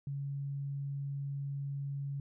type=tone; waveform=sine; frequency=140 Hz; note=C#3; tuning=18 cents sharp; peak=-35 dBFS; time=0.07-2.2 s; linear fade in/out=2 ms; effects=none